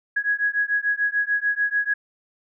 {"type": "beating tone pair", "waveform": "sine", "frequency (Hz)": [1661.2, 1668], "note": ["G#6", "G#6"], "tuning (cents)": [0, 7], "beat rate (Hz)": 6.8, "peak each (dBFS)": -23, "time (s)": [0.16, 1.94], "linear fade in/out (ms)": 10, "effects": []}